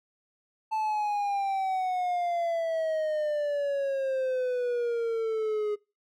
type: exponential sweep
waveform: triangle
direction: down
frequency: 880 to 415.3 Hz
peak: -24 dBFS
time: 0.71-5.76 s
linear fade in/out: 20 ms
effects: noise-tail reverb RT60 0.3 s tail -25 dB re dry